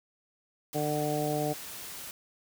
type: noise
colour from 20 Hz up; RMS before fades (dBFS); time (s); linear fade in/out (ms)
white; -42; 0.73-2.11; 0
type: harmonic tone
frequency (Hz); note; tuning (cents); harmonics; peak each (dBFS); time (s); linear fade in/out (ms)
149.6; D3; +32; 1 / 2 / 3 / 4 / 5; -34 / -34 / -34 / -34 / -34; 0.74-1.54; 20
effects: none